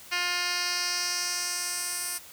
10% pulse tone with band-pass filter sweep, 354.2 Hz, F4, 24 cents sharp, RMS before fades -30 dBFS, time 0.11-2.19 s, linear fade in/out 20 ms, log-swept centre 3300 to 10000 Hz, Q 1.7, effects white hiss -48 dBFS RMS until 2.32 s

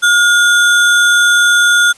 sine tone with sample-and-hold, 1428 Hz, F6, 38 cents sharp, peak -6 dBFS, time 0.02-1.93 s, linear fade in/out 20 ms, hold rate 4900 Hz, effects white hiss -43 dBFS RMS until 1.97 s + resampled to 24000 Hz

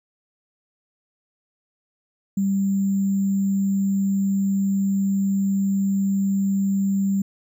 sine tone with sample-and-hold, 196 Hz, G3, in tune, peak -18 dBFS, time 2.37-7.22 s, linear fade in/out 5 ms, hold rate 7350 Hz, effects none

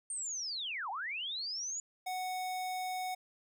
sine linear two-way sweep, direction down then up, 8860 to 732 to 6980 Hz, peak -36 dBFS, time 0.1-1.8 s, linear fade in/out 2 ms, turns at 0.9 s
square tone, 740 Hz, F#5, in tune, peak -36 dBFS, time 2.06-3.15 s, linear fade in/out 10 ms
effects none

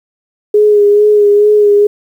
sine tone with vibrato, 415.3 Hz, G#4, in tune, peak -4 dBFS, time 0.54-1.87 s, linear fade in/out 5 ms, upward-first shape sine, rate 2.3 Hz, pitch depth 28 cents each way, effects 7-bit

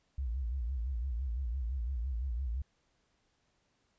sine tone with vibrato, 62 Hz, B1, 7 cents sharp, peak -32 dBFS, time 0.18-2.62 s, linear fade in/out 5 ms, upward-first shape sine, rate 5.9 Hz, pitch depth 180 cents each way, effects pink hiss -75 dBFS RMS until 3.98 s + resampled to 16000 Hz

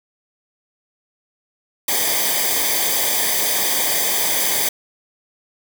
white noise with comb filter, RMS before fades -19 dBFS, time 1.88-4.69 s, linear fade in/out 5 ms, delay 0.73 ms, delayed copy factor -0.8, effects none

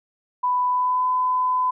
sine tone with pitch glide, 994 to 1009 Hz, B5 to B5, +11 to +37 cents, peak -18 dBFS, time 0.43-1.71 s, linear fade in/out 10 ms, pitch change +26 cents, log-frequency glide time 0.68-1.06 s, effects none

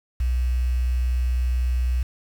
sine tone with quantisation, 62 Hz, B1, 7 cents sharp, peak -19 dBFS, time 0.2-2.03 s, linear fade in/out 5 ms, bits 7, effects none

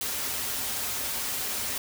white noise with comb filter, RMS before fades -31 dBFS, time 0.01-1.78 s, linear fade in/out 2 ms, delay 6 ms, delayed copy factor -0.5, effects none

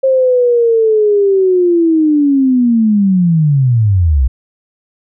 sine linear sweep, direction down, 535 to 59 Hz, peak -7 dBFS, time 0.03-4.28 s, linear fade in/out 10 ms, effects none

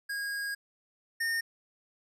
square tone pair in turn, 1635 / 1828.9 Hz, G#6 / A#6, -28 / -34 cents, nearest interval major second, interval 194 cents, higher second, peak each -33 / -29 dBFS, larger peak second, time 0.09-0.55 / 1.2-1.41 s, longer first, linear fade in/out 10 ms, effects resampled to 32000 Hz

